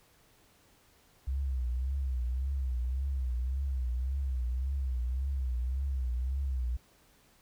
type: tone with vibrato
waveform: sine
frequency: 64.5 Hz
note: C2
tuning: 24 cents flat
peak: -29 dBFS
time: 1.27-6.77 s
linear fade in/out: 10 ms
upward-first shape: triangle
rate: 1.8 Hz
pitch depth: 130 cents each way
effects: pink hiss -64 dBFS RMS until 7.41 s